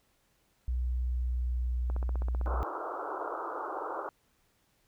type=tone with pitch glide; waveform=sine; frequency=61.74 to 60.5 Hz; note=B1 to B1; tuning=0 to -35 cents; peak=-28 dBFS; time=0.68-2.63 s; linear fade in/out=0 ms; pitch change=-35 cents; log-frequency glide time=1.03-2.4 s
type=click train; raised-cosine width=1 ms; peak=-27 dBFS; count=12; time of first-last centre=1.9-2.605 s; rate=15.6 Hz
type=band-pass noise; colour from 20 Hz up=white; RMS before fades=-37 dBFS; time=2.46-4.09 s; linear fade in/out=0 ms; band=310 to 1400 Hz; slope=96 dB/octave
effects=pink hiss -71 dBFS RMS until 4.87 s